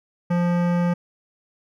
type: tone with hard clipping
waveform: sine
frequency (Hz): 174.61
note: F3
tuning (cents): 0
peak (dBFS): -20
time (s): 0.3-0.94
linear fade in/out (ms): 10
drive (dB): 17
effects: none